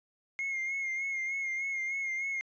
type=tone with vibrato; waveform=triangle; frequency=2144 Hz; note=C7; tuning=42 cents sharp; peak=-29 dBFS; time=0.39-2.41 s; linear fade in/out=0 ms; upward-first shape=sine; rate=3.3 Hz; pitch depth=39 cents each way; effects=tanh soft clip ceiling -25 dBFS + resampled to 16000 Hz